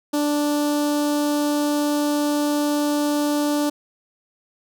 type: tone with notch filter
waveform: sawtooth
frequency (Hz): 293.7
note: D4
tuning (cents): 0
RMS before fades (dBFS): -21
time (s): 0.13-3.7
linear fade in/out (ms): 10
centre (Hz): 2100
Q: 0.89
effects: none